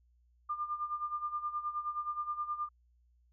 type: tone with tremolo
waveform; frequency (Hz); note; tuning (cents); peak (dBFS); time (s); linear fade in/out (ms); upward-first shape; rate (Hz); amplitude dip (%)
sine; 1200; D6; +37; -31; 0.49-2.69; 10; sine; 9.5; 75
effects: added 60 Hz sine -65 dBFS peak until 3.32 s